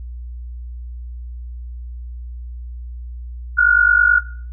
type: tone pair together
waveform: sine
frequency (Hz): 1420.7 / 1470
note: F6 / F#6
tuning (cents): +29 / -12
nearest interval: minor second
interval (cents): 59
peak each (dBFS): -13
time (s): 3.57-4.2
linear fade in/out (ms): 20
effects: noise-tail reverb RT60 0.5 s tail -17 dB re dry + added 60 Hz sine -28 dBFS peak until 4.52 s